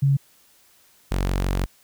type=tone pair in turn; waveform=sine / sawtooth; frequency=138.59 / 46.38 Hz; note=C#3 / F#1; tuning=0 / +5 cents; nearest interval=octave + perfect fifth; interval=1895 cents; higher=first; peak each=-15 / -17 dBFS; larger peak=first; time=0.02-0.17 / 1.11-1.66 s; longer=second; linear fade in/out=10 ms; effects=white hiss -57 dBFS RMS until 1.83 s